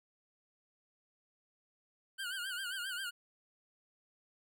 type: tone with vibrato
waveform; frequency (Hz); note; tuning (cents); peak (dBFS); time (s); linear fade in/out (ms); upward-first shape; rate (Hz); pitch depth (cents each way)
25% pulse; 1500; F#6; +23; -34; 2.18-3.11; 20; sine; 7.5; 110
effects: none